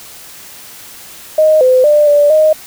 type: tone with pitch steps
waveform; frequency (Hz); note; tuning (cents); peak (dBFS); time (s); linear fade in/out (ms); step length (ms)
sine; 622 / 511 / 595 / 583 / 621; D#5 / C5 / D5 / D5 / D#5; -1 / -41 / +22 / -13 / -3; -5; 1.38-2.53; 5; 230
effects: white hiss -34 dBFS RMS until 2.66 s